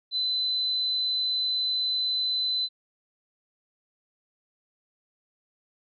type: tone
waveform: sine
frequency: 4026 Hz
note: B7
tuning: 33 cents sharp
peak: -24 dBFS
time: 0.11-2.69 s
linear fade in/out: 50 ms
effects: none